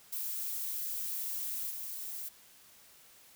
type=noise with level steps; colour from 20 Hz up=violet; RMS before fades=-37 / -41 dBFS; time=0.12-2.29 s; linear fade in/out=10 ms; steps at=1.69 s; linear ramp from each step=20 ms; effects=white hiss -59 dBFS RMS until 3.35 s